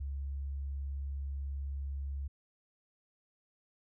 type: tone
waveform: sine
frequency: 69.3 Hz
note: C#2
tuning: in tune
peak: -35 dBFS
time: 0-2.28 s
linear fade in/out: 10 ms
effects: none